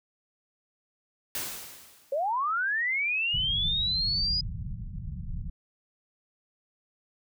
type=noise with exponential decay; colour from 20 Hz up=white; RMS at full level=-31 dBFS; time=1.35-2.32 s; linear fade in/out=1 ms; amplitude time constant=210 ms
type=linear sweep; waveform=sine; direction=up; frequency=523.3 to 4978 Hz; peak=-25 dBFS; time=2.12-4.41 s; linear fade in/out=5 ms
type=low-pass noise; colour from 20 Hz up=pink; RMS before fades=-35 dBFS; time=3.33-5.5 s; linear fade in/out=5 ms; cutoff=180 Hz; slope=48 dB/octave
effects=none